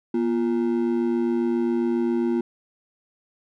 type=ring-modulated tone; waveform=triangle; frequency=293.7 Hz; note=D4; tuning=in tune; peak=-15 dBFS; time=0.14-2.41 s; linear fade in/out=5 ms; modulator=53.7 Hz; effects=none